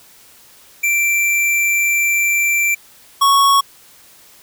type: tone pair in turn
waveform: square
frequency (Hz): 2349 / 1108.6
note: D7 / C#6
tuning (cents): 0 / 0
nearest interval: octave + minor second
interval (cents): 1300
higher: first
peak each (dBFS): -14 / -10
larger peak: second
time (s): 0.83-2.75 / 3.21-3.61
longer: first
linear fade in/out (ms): 10
effects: white hiss -46 dBFS RMS until 4.42 s